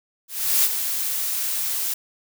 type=noise with ADSR envelope; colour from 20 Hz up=blue; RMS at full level=-17 dBFS; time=0.28-1.94 s; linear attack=360 ms; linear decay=39 ms; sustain=-8 dB; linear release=5 ms; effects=none